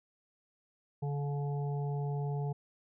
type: harmonic tone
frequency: 143.1 Hz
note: D3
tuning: 45 cents flat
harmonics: 1 / 3 / 5 / 6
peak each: -32 / -42 / -46 / -48 dBFS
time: 1.02-2.53 s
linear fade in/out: 10 ms
effects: none